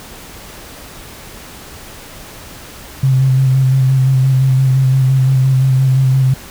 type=tone with vibrato; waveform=sine; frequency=131.9 Hz; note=C3; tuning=14 cents sharp; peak=-8 dBFS; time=3.03-6.34 s; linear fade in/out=5 ms; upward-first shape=square; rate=5.8 Hz; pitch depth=22 cents each way; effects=pink hiss -34 dBFS RMS until 6.5 s